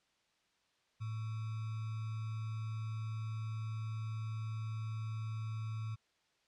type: tone with sample-and-hold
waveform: sine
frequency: 110 Hz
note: A2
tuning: in tune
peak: -37 dBFS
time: 1-5.96 s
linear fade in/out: 20 ms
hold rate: 1225 Hz
effects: white hiss -75 dBFS RMS until 6.47 s + low-pass 5000 Hz 12 dB/octave